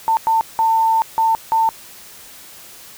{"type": "tone bursts at uneven times", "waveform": "sine", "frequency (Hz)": 897, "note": "A5", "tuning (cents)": 33, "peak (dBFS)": -12, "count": 5, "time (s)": [[0.08, 0.17], [0.27, 0.41], [0.59, 1.02], [1.18, 1.35], [1.52, 1.69]], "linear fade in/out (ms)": 0, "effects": ["white hiss -40 dBFS RMS until 2.97 s"]}